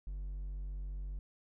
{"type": "tone with hard clipping", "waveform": "triangle", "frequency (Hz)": 47.32, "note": "F#1", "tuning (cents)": 40, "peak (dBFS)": -39, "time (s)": [0.07, 1.19], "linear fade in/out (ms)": 0, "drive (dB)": 6, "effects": []}